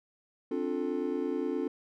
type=chord; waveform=triangle; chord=D minor seventh; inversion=third; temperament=just; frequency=264.3 / 293.7 / 352.4 / 440.5 Hz; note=C4 / D4 / F4 / A4; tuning=+18 / 0 / +16 / +2 cents; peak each=-33 dBFS; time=0.51-1.68 s; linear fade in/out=5 ms; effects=none